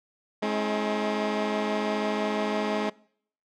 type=tone cluster; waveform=15% pulse; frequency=211.4 / 270.2 / 320.1 Hz; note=G#3 / C#4 / D#4; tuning=+31 / -44 / +49 cents; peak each=-20 / -27 / -28 dBFS; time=0.42-2.9 s; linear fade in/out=10 ms; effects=noise-tail reverb RT60 0.6 s tail -23 dB re dry + low-pass 4000 Hz 12 dB/octave